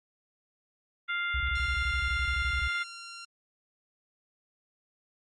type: harmonic tone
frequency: 698.5 Hz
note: F5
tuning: in tune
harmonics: 2 / 3 / 4 / 5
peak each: -31 / -33 / -42 / -40 dBFS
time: 1.08-2.84 s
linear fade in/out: 20 ms
type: tone bursts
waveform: sine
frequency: 66 Hz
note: C2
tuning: 16 cents sharp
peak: -29 dBFS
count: 16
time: 1.34-2.68 s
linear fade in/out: 5 ms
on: 65 ms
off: 20 ms
type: tone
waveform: 10% pulse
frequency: 1380 Hz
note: F6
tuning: 21 cents flat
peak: -33 dBFS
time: 1.55-3.25 s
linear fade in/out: 5 ms
effects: low-pass 7000 Hz 12 dB/octave + Opus 32 kbps